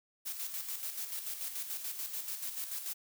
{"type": "noise with tremolo", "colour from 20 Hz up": "blue", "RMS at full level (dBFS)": -38, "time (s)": [0.25, 2.94], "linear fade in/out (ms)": 20, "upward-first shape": "square", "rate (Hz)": 6.9, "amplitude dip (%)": 50, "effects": []}